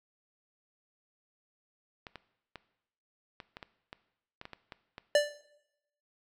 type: clicks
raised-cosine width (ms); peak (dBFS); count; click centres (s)
0.3; -27; 12; 2.068 / 2.157 / 2.557 / 3.402 / 3.569 / 3.628 / 3.929 / 4.414 / 4.454 / 4.533 / 4.722 / 4.981
type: tone with exponential decay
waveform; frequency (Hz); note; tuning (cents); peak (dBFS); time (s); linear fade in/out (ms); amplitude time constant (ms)
square; 587.3; D5; 0; -19; 5.15-5.41; 2; 55
effects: noise-tail reverb RT60 0.8 s tail -17 dB re dry + low-pass 9000 Hz 12 dB/octave